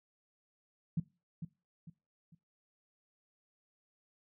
sine tone with echo, 164.81 Hz, E3, in tune, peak -28 dBFS, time 0.97-1 s, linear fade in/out 5 ms, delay 450 ms, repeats 3, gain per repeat -9 dB, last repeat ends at 2.35 s, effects noise-tail reverb RT60 0.3 s tail -21 dB re dry

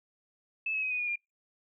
sine tone with pitch steps, 2614 / 2571 / 2528 / 2486 / 2445 / 2404 Hz, E7 / E7 / D#7 / D#7 / D#7 / D7, -15 / -44 / +27 / -2 / -31 / +40 cents, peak -29 dBFS, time 0.66-1.158 s, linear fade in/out 5 ms, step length 83 ms, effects noise-tail reverb RT60 0.2 s tail -26 dB re dry

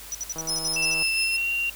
sine tone bursts, 5890 Hz, F#8, 9 cents flat, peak -27 dBFS, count 10, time 0.12-0.939 s, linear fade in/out 0 ms, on 27 ms, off 61 ms
click train, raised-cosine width 1 ms, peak -25 dBFS, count 108, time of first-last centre 0.36-1.025 s, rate 161 Hz
30% pulse tone with tremolo, 5170 Hz, E8, 34 cents flat, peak -20 dBFS, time 0.48-1.37 s, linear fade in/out 10 ms, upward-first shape sine, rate 5.8 Hz, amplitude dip 55%
sine tone with pitch glide, 2672 to 2761 Hz, E7 to F7, +23 to -20 cents, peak -23 dBFS, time 0.76-1.7 s, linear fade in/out 5 ms, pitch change +57 cents, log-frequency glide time 1.14-1.52 s
effects added 50 Hz sine -48 dBFS peak until 1.75 s + white hiss -42 dBFS RMS until 1.75 s

